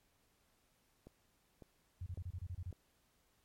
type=click train; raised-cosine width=2 ms; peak=-40 dBFS; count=4; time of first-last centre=1.07-2.727 s; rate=1.81 Hz
type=tone bursts; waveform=sine; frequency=89.1 Hz; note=F2; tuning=35 cents sharp; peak=-40 dBFS; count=9; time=2.01-2.711 s; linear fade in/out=5 ms; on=53 ms; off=28 ms
effects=pink hiss -75 dBFS RMS until 3.44 s + MP3 64 kbps